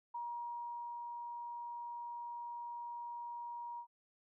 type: tone with ADSR envelope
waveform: sine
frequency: 950 Hz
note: A#5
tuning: 33 cents sharp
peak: -39 dBFS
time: 0.14-3.87 s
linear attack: 10 ms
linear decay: 840 ms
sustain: -3 dB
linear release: 81 ms
effects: none